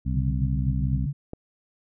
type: harmonic tone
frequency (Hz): 64.6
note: C2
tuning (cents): -21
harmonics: 1 / 2 / 3 / 4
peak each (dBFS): -26 / -27 / -31 / -35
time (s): 0.05-1.07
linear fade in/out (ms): 20
type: tone with tremolo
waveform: sine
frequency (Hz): 141.3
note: C#3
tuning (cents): +34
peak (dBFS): -23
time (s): 0.14-1.13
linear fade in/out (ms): 5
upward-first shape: sine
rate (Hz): 7.7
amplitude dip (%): 95
type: click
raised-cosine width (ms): 2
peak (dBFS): -21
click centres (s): 1.334
effects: none